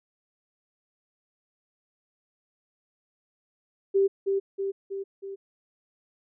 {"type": "tone with echo", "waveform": "sine", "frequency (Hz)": 392, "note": "G4", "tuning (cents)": 0, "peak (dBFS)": -18, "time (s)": [3.94, 4.08], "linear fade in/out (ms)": 20, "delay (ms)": 320, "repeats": 4, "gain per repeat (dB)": -4, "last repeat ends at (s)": 5.36, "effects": []}